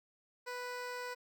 15% pulse tone with notch filter, 493.9 Hz, B4, in tune, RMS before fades -42 dBFS, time 0.46-1.15 s, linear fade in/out 20 ms, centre 11000 Hz, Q 1.1, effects none

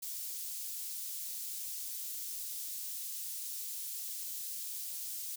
white high-pass noise, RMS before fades -41 dBFS, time 0.02-5.36 s, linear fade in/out 10 ms, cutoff 5400 Hz, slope 12 dB/octave, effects none

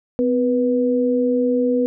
sine tone pair together, 253.8 / 489.1 Hz, B3 / B4, +47 / -17 cents, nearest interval major seventh, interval 1136 cents, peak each -18 dBFS, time 0.19-1.86 s, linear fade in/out 0 ms, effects none

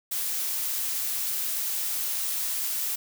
blue noise, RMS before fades -29 dBFS, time 0.11-2.96 s, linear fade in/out 10 ms, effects none

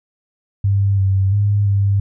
sine tone with pitch steps, 99.2 / 96.5 / 102.2 / 99.7 Hz, G2 / G2 / G#2 / G2, +21 / -27 / -27 / +30 cents, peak -12 dBFS, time 0.64-2 s, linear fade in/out 5 ms, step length 340 ms, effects none

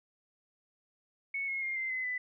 sine tone with pitch steps, 2210 / 2166 / 2122 / 2080 / 2038 / 1997.5 Hz, C#7 / C#7 / C7 / C7 / C7 / B6, -6 / -41 / +24 / -11 / -46 / +19 cents, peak -32 dBFS, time 1.34-2.18 s, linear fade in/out 5 ms, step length 140 ms, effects none

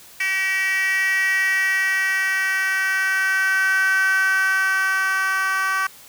10% pulse tone with high-pass filter sweep, 382.5 Hz, G4, 42 cents flat, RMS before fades -20 dBFS, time 0.2-5.87 s, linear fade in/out 5 ms, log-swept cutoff 2100 to 1300 Hz, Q 6.7, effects white hiss -45 dBFS RMS until 6.08 s

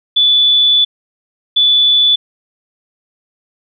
sine tone bursts at uneven times, 3468 Hz, A7, 26 cents flat, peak -7 dBFS, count 2, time 0.16-0.85 / 1.56-2.16 s, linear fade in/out 10 ms, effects none

